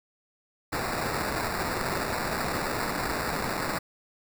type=noise with sample-and-hold; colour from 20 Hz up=white; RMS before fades=-30 dBFS; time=0.72-3.79 s; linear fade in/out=10 ms; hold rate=3150 Hz; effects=none